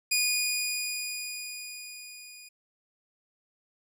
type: tone with level ramp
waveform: 15% pulse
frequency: 2458 Hz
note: D#7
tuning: 22 cents flat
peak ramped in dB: -16 to -40 dBFS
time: 0.11-2.49 s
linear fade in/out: 10 ms
effects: none